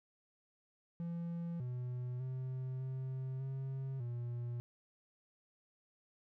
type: tone with pitch steps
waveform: triangle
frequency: 169.9 / 124.2 / 129.6 / 131.1 / 133.9 / 120.1 Hz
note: F3 / B2 / C3 / C3 / C3 / B2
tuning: -47 / +10 / -16 / +4 / +40 / -48 cents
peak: -36 dBFS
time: 1-4.6 s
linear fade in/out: 0 ms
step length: 600 ms
effects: none